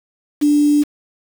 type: tone with quantisation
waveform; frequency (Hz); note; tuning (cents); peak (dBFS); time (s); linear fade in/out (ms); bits
sine; 293.7; D4; 0; -10; 0.41-0.84; 20; 5
effects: none